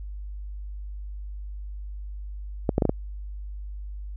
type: clicks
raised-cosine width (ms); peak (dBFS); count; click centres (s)
2; -7; 5; 2.692 / 2.781 / 2.822 / 2.853 / 2.894
effects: added 50 Hz sine -33 dBFS peak until 4.16 s